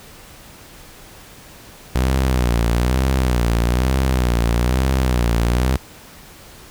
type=tone with vibrato; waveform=sawtooth; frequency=61.7 Hz; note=B1; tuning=1 cent flat; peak=-11 dBFS; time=1.95-5.77 s; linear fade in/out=5 ms; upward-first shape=sine; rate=1.1 Hz; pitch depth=120 cents each way; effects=pink hiss -42 dBFS RMS until 6.7 s